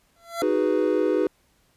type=tone with exponential growth; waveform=25% pulse; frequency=678 Hz; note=E5; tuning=49 cents sharp; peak=-19 dBFS; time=0.16-0.42 s; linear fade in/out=2 ms; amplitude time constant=55 ms
type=chord; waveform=triangle; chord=G# minor seventh; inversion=second; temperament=equal; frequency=311.1 / 370 / 415.3 / 493.9 Hz; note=D#4 / F#4 / G#4 / B4; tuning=0 / 0 / 0 / 0 cents; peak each=-23 dBFS; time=0.42-1.27 s; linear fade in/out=2 ms
effects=pink hiss -64 dBFS RMS until 1.76 s + resampled to 32000 Hz